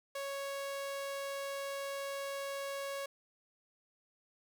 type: tone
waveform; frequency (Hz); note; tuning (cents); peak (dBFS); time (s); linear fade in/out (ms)
sawtooth; 554.4; C#5; 0; -34; 0.15-3.06; 5
effects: none